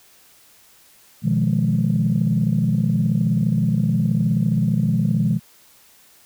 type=chord; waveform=sine; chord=F half-diminished seventh; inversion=second; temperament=equal with one note detuned; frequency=123.47 / 155.56 / 174.61 / 209.8 Hz; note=Cb3 / Eb3 / F3 / Ab3; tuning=0 / 0 / 0 / +18 cents; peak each=-21 dBFS; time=1.22-5.4 s; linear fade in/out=50 ms; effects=tanh soft clip ceiling -8 dBFS + white hiss -52 dBFS RMS until 6.25 s